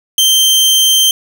sawtooth tone, 3136 Hz, G7, in tune, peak -4 dBFS, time 0.18-1.11 s, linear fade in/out 2 ms, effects none

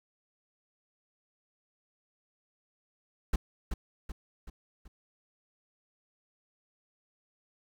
brown noise with echo, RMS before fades -26 dBFS, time 3.33-3.36 s, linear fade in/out 5 ms, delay 380 ms, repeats 4, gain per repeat -6 dB, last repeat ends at 4.88 s, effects none

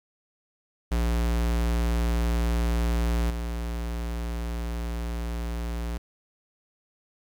square tone with level steps, 58.2 Hz, A#1, 2 cents flat, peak -23 / -29 dBFS, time 0.91-5.98 s, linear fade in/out 10 ms, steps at 3.3 s, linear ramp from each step 5 ms, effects 10-bit

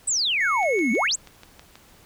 sine exponential two-way sweep, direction down then up, 8580 to 207.7 to 8580 Hz, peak -20 dBFS, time 0.07-1.16 s, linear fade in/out 10 ms, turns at 0.92 s
triangle tone with vibrato, 2200 Hz, C#7, 14 cents flat, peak -23 dBFS, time 0.4-1.07 s, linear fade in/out 5 ms, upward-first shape square, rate 6 Hz, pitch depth 10 cents each way
click train, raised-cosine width 0.2 ms, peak -26 dBFS, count 8, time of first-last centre 0.63-1.755 s, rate 6.22 Hz
effects pink hiss -53 dBFS RMS until 2.05 s

